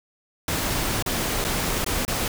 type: noise with dropouts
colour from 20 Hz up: pink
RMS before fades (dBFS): -25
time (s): 0.48-2.28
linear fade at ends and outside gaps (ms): 2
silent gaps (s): 1.025-1.061 / 1.443-1.448 / 1.845-1.863 / 2.051-2.079
effects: none